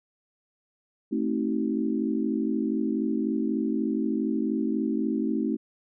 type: chord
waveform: sine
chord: A diminished seventh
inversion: none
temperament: just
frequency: 220 / 264 / 316.8 / 380.2 Hz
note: A3 / C4 / Eb4 / Gb4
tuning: 0 / +16 / +31 / +47 cents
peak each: -28 / -29 / -29 / -34 dBFS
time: 1.11-5.57 s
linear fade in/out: 20 ms
effects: none